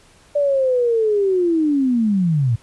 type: linear sweep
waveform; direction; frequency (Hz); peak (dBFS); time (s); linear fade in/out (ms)
sine; down; 587.3 to 108.6; -14; 0.35-2.56; 10
effects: pink hiss -51 dBFS RMS until 2.62 s + resampled to 24000 Hz